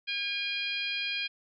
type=harmonic tone with a mistuned harmonic; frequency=810 Hz; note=G#5; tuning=43 cents flat; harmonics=2 / 3 / 4 / 5 / 6; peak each=-41 / -33 / -35 / -40 / -41 dBFS; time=0.07-1.28 s; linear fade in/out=20 ms; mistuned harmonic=5; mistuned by=+26 cents; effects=none